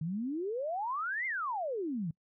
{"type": "exponential two-way sweep", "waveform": "sine", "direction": "up then down", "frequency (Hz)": [150.3, 2147, 150.3], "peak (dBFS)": -32, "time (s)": [0.01, 2.11], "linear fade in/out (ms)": 5, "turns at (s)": 1.26, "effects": ["noise-tail reverb RT60 0.1 s tail -24 dB re dry"]}